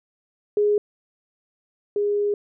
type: tone pair in turn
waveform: sine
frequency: 415.3 / 410.8 Hz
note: G#4 / G#4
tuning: 0 / -19 cents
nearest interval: unison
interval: 19 cents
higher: first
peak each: -16 / -19 dBFS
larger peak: first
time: 0.57-0.78 / 1.96-2.34 s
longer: second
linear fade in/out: 2 ms
effects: none